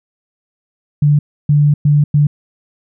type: tone bursts at uneven times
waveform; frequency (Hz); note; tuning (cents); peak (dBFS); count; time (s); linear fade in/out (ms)
sine; 146.83; D3; 0; -7; 4; 1.02-1.19 / 1.49-1.74 / 1.85-2.04 / 2.14-2.27; 5
effects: none